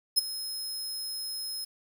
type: tone with ADSR envelope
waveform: sawtooth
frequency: 5140 Hz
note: E8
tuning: 45 cents flat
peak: -15 dBFS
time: 0.16-1.65 s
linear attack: 22 ms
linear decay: 16 ms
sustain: -16 dB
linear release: 11 ms
effects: 9-bit